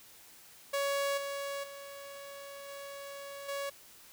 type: tone with level steps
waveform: sawtooth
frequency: 560 Hz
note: C#5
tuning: 18 cents sharp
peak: -26 / -32 / -41 / -39 / -31 dBFS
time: 0.73-3.7 s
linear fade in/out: 10 ms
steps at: 1.17 / 1.63 / 2.68 / 3.48 s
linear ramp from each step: 10 ms
effects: white hiss -56 dBFS RMS until 4.12 s